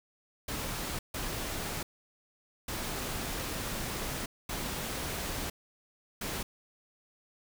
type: noise bursts at uneven times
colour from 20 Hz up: pink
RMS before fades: -36 dBFS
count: 5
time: 0.48-0.99 / 1.14-1.83 / 2.68-4.26 / 4.49-5.5 / 6.21-6.43 s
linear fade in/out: 5 ms
effects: none